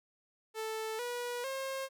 sawtooth tone with pitch steps, 440 / 485.4 / 535.5 Hz, A4 / B4 / C5, 0 / -30 / +40 cents, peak -32 dBFS, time 0.54-1.89 s, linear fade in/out 50 ms, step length 450 ms, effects none

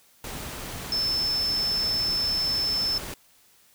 sine tone in noise, 5274 Hz, E8, in tune, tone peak -23 dBFS, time 0.92-2.98 s, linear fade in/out 2 ms, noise pink, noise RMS -36 dBFS, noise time 0.24-3.14 s, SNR +10 dB, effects white hiss -59 dBFS RMS until 3.74 s

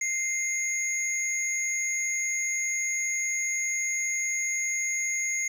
sine tone pair together, 2093 / 6645 Hz, C7 / G#8, 0 / 0 cents, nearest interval octave + minor sixth, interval 2000 cents, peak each -27 dBFS, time 0.01-5.48 s, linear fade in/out 5 ms, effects tanh soft clip ceiling -22 dBFS + 9-bit

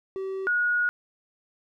triangle / sine tone pair in turn, 383.8 / 1449 Hz, G4 / F#6, -37 / -37 cents, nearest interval octave + major seventh, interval 2300 cents, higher second, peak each -27 / -21 dBFS, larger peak second, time 0.16-0.47 / 0.47-0.89 s, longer second, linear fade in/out 0 ms, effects none

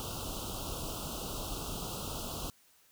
pink band-stop noise, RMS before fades -39 dBFS, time 0-2.5 s, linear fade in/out 0 ms, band 1400 to 2700 Hz, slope 96 dB/octave, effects white hiss -65 dBFS RMS until 2.91 s

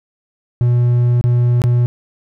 triangle tone with dropouts, 121.3 Hz, B2, 31 cents flat, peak -8 dBFS, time 0.61-1.86 s, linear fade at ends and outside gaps 0 ms, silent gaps 1.212-1.24 / 1.618-1.639 s, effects none

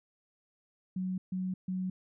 sine tone bursts, 185.5 Hz, F#3, 5 cents sharp, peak -31 dBFS, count 3, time 0.96-1.9 s, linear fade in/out 5 ms, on 220 ms, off 140 ms, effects none

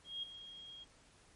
sine tone with ADSR envelope, 3260 Hz, G#7, 33 cents flat, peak -37 dBFS, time 0.04-0.85 s, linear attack 190 ms, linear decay 7 ms, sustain -12 dB, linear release 23 ms, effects pink hiss -65 dBFS RMS until 1.35 s + MP3 48 kbps

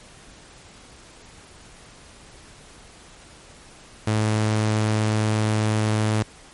sawtooth tone with vibrato, 108.1 Hz, A2, 30 cents flat, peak -15 dBFS, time 4.07-6.23 s, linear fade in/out 5 ms, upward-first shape sine, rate 20 Hz, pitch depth 9 cents each way, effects pink hiss -47 dBFS RMS until 6.53 s + MP3 48 kbps

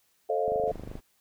sine chord, F dominant seventh, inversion first, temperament equal with one note detuned, 440 / 535.5 / 622.3 / 698.5 Hz, A4 / C5 / Eb5 / F5, 0 / +40 / 0 / 0 cents, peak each -29 / -31 / -32 / -30 dBFS, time 0.29-0.72 s, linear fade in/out 10 ms
click train, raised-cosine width 2 ms, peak -26 dBFS, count 13, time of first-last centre 0.48-0.954 s, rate 25.3 Hz
brown noise, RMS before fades -44 dBFS, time 0.66-1.01 s, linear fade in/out 20 ms
effects white hiss -69 dBFS RMS until 1.2 s

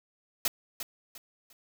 white noise with echo, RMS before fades -27 dBFS, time 0.45-0.48 s, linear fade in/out 2 ms, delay 350 ms, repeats 3, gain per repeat -10 dB, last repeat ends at 1.53 s, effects none

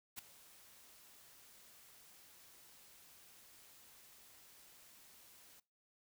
white noise with ADSR envelope, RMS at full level -44 dBFS, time 0.16-5.6 s, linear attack 28 ms, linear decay 6 ms, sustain -18 dB, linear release 4 ms, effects noise-tail reverb RT60 0.3 s tail -22 dB re dry

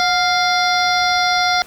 harmonic tone with a mistuned harmonic, 698.5 Hz, F5, in tune, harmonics 1 / 2 / 3 / 5 / 6 / 7 / 8, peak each -17 / -20 / -22 / -24 / -25 / -25 / -26 dBFS, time 0-1.62 s, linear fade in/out 0 ms, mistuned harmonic 1, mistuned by +67 cents, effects pink hiss -41 dBFS RMS until 1.66 s

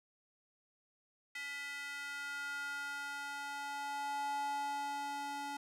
square tone with high-pass filter sweep, 284.2 Hz, C#4, 43 cents sharp, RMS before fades -41 dBFS, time 1.35-5.57 s, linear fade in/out 5 ms, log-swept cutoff 2000 to 600 Hz, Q 3.8, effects low-pass 11000 Hz 12 dB/octave

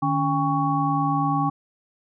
sine tone cluster, 151.5 / 280.6 / 802 / 1115 Hz, D#3 / C#4 / G5 / C#6, -46 / +21 / +39 / +10 cents, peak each -25 dBFS, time 0.02-1.5 s, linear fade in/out 10 ms, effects none

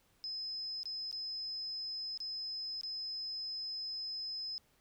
sine tone with dropouts, 5100 Hz, D#8, 42 cents sharp, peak -38 dBFS, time 0.24-4.58 s, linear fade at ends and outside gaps 0 ms, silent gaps 0.832-0.856 / 1.113-1.127 / 2.175-2.203 / 2.811-2.834 s, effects pink hiss -71 dBFS RMS until 4.8 s

